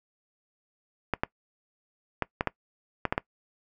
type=clicks; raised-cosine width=0.5 ms; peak=-10 dBFS; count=8; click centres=1.137 / 1.235 / 2.223 / 2.409 / 2.473 / 3.053 / 3.125 / 3.179 s; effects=noise-tail reverb RT60 0.1 s tail -22 dB re dry